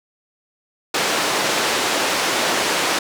pink band-pass noise, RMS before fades -20 dBFS, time 0.94-2.99 s, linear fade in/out 5 ms, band 390 to 7200 Hz, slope 12 dB/octave, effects none

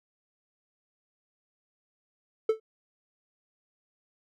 triangle tone with exponential decay, 440 Hz, A4, in tune, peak -15 dBFS, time 2.49-2.6 s, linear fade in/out 5 ms, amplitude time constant 23 ms, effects none

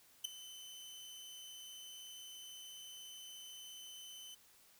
sawtooth tone with ADSR envelope, 3041 Hz, F#7, 47 cents sharp, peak -29 dBFS, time 0.24-4.35 s, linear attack 11 ms, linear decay 4 ms, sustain -18 dB, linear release 9 ms, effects white hiss -66 dBFS RMS until 4.79 s

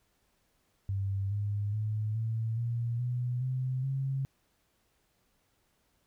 sine tone with pitch steps, 98 / 102.58 / 107.36 / 112.38 / 117.62 / 123.12 / 128.86 / 134.88 Hz, G2 / G#2 / A2 / A2 / A#2 / B2 / C3 / C#3, 0 / -21 / -42 / +37 / +16 / -5 / -26 / -47 cents, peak -29 dBFS, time 0.89-4.25 s, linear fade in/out 0 ms, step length 420 ms, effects pink hiss -73 dBFS RMS until 6.06 s

